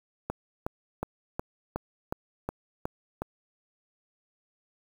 click train, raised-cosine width 1 ms, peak -16 dBFS, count 9, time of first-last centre 0.3-3.22 s, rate 2.74 Hz, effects 7-bit

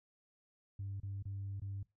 sine tone with dropouts, 98.7 Hz, G2, 12 cents sharp, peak -38 dBFS, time 0.79-1.83 s, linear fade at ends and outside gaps 5 ms, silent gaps 1.001-1.031 / 1.226-1.254 / 1.599-1.618 s, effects noise-tail reverb RT60 0.2 s tail -21 dB re dry + tanh soft clip ceiling -36 dBFS

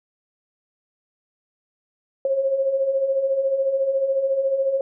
sine beating tone pair, 528 / 542 Hz, C5 / C#5, +16 / -39 cents, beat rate 14 Hz, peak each -27 / -19 dBFS, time 2.25-4.81 s, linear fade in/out 2 ms, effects none

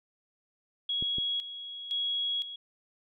sine tone with tremolo, 3324 Hz, G#7, 1 cent sharp, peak -28 dBFS, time 0.89-2.56 s, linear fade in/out 5 ms, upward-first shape square, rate 0.98 Hz, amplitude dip 70%
clicks, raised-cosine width 3 ms, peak -26 dBFS, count 2, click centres 1.025 / 1.184 s
effects none

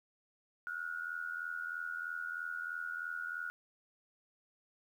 sine tone with amplitude modulation, 1446 Hz, F#6, 40 cents flat, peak -34 dBFS, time 0.67-3.5 s, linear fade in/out 0 ms, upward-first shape sine, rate 83.1 Hz, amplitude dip 80%, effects 11-bit

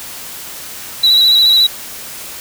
sine tone with vibrato, 3915 Hz, B7, 16 cents flat, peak -4 dBFS, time 1.03-1.67 s, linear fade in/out 10 ms, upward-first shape square, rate 14 Hz, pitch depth 24 cents each way, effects tanh soft clip ceiling -5 dBFS + white hiss -29 dBFS RMS until 2.4 s

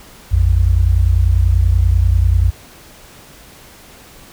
sine tone pair together, 57.66 / 87.9 Hz, A#1 / F2, -18 / +12 cents, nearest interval perfect fifth, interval 730 cents, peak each -12 dBFS, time 0.31-2.51 s, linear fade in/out 20 ms, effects pink hiss -41 dBFS RMS until 4.32 s

